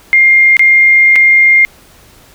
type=tone with dropouts; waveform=sine; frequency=2116 Hz; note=C7; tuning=19 cents sharp; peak=-3 dBFS; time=0.13-1.65 s; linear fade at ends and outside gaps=0 ms; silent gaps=0.568-0.594 / 1.157-1.161 s; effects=pink hiss -42 dBFS RMS until 2.34 s